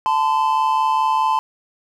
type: tone pair together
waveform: triangle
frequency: 878.2 / 1023 Hz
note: A5 / C6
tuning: -4 / -39 cents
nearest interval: minor third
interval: 265 cents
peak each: -16 dBFS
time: 0.06-1.39 s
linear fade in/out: 0 ms
effects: none